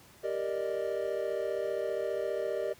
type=chord; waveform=triangle; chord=Eb major seventh; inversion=first; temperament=equal; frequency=392 / 466.2 / 587.3 / 622.3 Hz; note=G4 / Bb4 / D5 / Eb5; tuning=0 / 0 / 0 / 0 cents; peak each=-34 dBFS; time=0.23-2.74 s; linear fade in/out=20 ms; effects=pink hiss -57 dBFS RMS until 2.79 s + high-pass 60 Hz 12 dB/octave